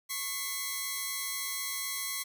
5% pulse tone pair together, 1099 / 2024 Hz, C#6 / B6, -15 / +42 cents, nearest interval major seventh, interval 1057 cents, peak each -25 dBFS, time 0.09-2.24 s, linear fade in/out 20 ms, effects none

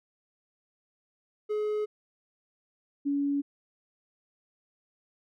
triangle / sine tone pair in turn, 423.2 / 283.2 Hz, G#4 / C#4, +33 / +37 cents, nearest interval perfect fifth, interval 696 cents, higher first, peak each -25 dBFS, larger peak neither, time 1.49-1.86 / 3.05-3.42 s, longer neither, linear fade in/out 20 ms, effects none

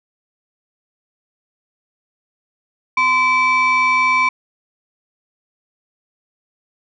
sine tone pair together, 1029.9 / 2312 Hz, C6 / D7, -28 / -28 cents, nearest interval octave + major second, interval 1400 cents, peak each -13 dBFS, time 2.97-4.29 s, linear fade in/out 5 ms, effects tanh soft clip ceiling -9 dBFS

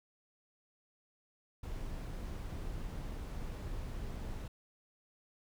brown noise, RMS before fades -41 dBFS, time 1.63-4.48 s, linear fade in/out 5 ms, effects none

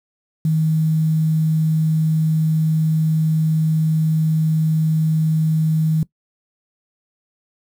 sine tone with quantisation, 157.9 Hz, D#3, 26 cents sharp, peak -14 dBFS, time 0.45-6.03 s, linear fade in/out 2 ms, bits 7, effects noise-tail reverb RT60 0.1 s tail -20 dB re dry

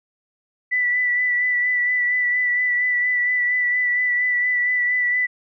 sine tone with vibrato, 1975.5 Hz, B6, in tune, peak -17 dBFS, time 0.71-5.27 s, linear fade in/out 20 ms, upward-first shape sine, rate 4.3 Hz, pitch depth 21 cents each way, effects none

